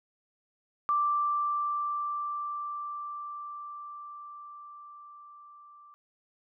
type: tone with level ramp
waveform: sine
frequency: 1174.7 Hz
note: D6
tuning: in tune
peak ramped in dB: -23 to -51 dBFS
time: 0.89-5.94 s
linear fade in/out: 0 ms
effects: none